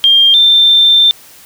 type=tone pair in turn; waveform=sine; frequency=3200 / 3574 Hz; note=G7 / A7; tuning=+35 / +26 cents; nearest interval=major second; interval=191 cents; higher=second; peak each=-4 dBFS; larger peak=neither; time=0.04-0.34 / 0.34-1.11 s; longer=second; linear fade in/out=0 ms; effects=white hiss -39 dBFS RMS until 1.45 s